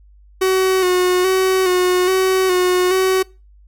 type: tone with vibrato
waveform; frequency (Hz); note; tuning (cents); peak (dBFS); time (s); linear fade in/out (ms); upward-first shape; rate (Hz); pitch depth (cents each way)
45% pulse; 370; F#4; 0; -13; 0.41-3.23; 10; square; 1.2; 32
effects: noise-tail reverb RT60 0.3 s tail -24 dB re dry + added 50 Hz sine -44 dBFS peak until 3.67 s